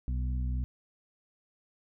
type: harmonic tone with a mistuned harmonic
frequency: 63.2 Hz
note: B1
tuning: 41 cents sharp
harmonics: 1 / 2 / 3 / 4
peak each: -29 / -38 / -45 / -45 dBFS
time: 0.08-0.64 s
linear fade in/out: 0 ms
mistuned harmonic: 4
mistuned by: -22 cents
effects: none